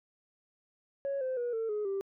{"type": "tone with pitch steps", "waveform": "sine", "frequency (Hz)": [554.4, 517.3, 482.6, 450.3, 420.2, 392], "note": ["C#5", "C5", "B4", "A4", "G#4", "G4"], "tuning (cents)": [0, -20, -40, 40, 20, 0], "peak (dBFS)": -29, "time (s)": [1.05, 2.01], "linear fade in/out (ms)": 0, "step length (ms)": 160, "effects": ["tanh soft clip ceiling -28 dBFS"]}